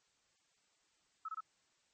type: tone bursts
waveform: sine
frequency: 1299 Hz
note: E6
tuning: 26 cents flat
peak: -39 dBFS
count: 3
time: 1.25-1.406 s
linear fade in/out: 5 ms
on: 36 ms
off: 24 ms
effects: white hiss -75 dBFS RMS until 1.93 s + MP3 32 kbps